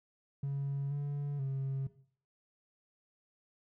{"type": "tone with pitch steps", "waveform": "triangle", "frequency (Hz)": [139.4, 143.3, 135.3], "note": ["C#3", "D3", "C#3"], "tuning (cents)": [10, -42, -42], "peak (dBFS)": -29, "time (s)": [0.43, 1.87], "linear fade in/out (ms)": 5, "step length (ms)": 480, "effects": ["noise-tail reverb RT60 0.5 s tail -17 dB re dry", "tanh soft clip ceiling -29 dBFS"]}